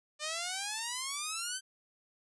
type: exponential sweep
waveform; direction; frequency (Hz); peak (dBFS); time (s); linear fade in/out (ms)
5% pulse; up; 593 to 1568; -23; 0.19-1.61; 50
effects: resampled to 24000 Hz